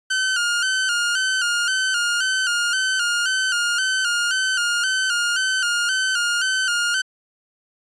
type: tone with vibrato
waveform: sawtooth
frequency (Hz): 1473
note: F#6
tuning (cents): -8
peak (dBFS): -15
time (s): 0.1-7.02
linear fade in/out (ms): 10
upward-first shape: square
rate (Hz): 1.9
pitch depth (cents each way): 65
effects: resampled to 22050 Hz